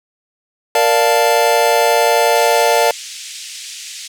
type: chord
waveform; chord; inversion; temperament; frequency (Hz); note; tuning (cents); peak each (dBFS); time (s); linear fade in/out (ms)
square; Bb major seventh; none; equal; 466.2 / 587.3 / 698.5 / 880; Bb4 / D5 / F5 / A5; 0 / 0 / 0 / 0; -17; 0.75-2.91; 2
type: band-pass noise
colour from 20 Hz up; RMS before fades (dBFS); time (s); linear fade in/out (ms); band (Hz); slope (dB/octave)
white; -31; 2.35-4.08; 10; 2300 to 8000; 24
effects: none